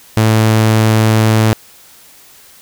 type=tone; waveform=sawtooth; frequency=110 Hz; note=A2; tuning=in tune; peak=-4 dBFS; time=0.17-1.53 s; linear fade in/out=0 ms; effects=white hiss -42 dBFS RMS until 2.61 s